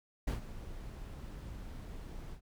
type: noise with ADSR envelope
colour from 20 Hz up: brown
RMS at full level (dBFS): -31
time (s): 0.27-2.41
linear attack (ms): 9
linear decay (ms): 120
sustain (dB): -14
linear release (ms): 83
effects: none